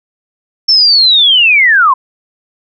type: linear sweep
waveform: sine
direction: down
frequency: 5410 to 987.8 Hz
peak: -4 dBFS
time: 0.68-1.94 s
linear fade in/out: 10 ms
effects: none